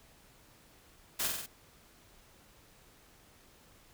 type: noise with echo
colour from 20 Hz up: white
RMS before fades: -33 dBFS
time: 1.19-1.28 s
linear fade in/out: 10 ms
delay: 46 ms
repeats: 4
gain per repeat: -3 dB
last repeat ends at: 1.464 s
effects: pink hiss -61 dBFS RMS until 3.93 s